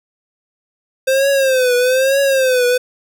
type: tone with vibrato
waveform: square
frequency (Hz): 522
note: C5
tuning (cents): -4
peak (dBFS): -12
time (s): 1.07-2.78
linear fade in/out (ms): 10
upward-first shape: triangle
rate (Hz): 1.1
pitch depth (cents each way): 120
effects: none